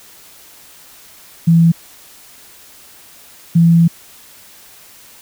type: tone pair in turn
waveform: sine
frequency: 166.5 / 167.75 Hz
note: E3 / E3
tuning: +18 / +31 cents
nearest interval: unison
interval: 13 cents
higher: second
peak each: -6 dBFS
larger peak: neither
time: 1.47-1.72 / 3.55-3.88 s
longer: second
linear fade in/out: 10 ms
effects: white hiss -42 dBFS RMS until 5.21 s